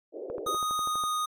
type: band-pass noise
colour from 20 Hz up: white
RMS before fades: -37 dBFS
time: 0.12-0.58 s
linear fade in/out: 50 ms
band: 340 to 540 Hz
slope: 48 dB/octave
type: click train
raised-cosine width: 1 ms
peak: -27 dBFS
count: 10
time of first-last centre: 0.3-1.038 s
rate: 12.2 Hz
type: tone with pitch glide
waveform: square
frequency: 1244.5 to 1237.3 Hz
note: D#6 to D#6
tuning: 0 to -10 cents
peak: -28 dBFS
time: 0.46-1.26 s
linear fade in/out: 10 ms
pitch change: -10 cents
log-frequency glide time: 0.7-1.05 s
effects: AAC 64 kbps